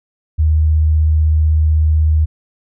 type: tone with vibrato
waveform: sine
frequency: 77.78 Hz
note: D#2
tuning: in tune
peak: -9 dBFS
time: 0.38-2.26 s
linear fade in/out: 20 ms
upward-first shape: triangle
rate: 16 Hz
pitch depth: 12 cents each way
effects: none